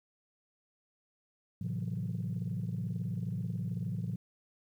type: chord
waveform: sine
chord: F# half-diminished seventh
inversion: first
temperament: just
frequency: 111 / 133.2 / 166.5 / 185 Hz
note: A2 / C3 / E3 / F#3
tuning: +16 / +31 / +18 / 0 cents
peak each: -36 / -39 / -37 / -39 dBFS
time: 1.61-4.16 s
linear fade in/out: 5 ms
effects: tanh soft clip ceiling -27 dBFS + 11-bit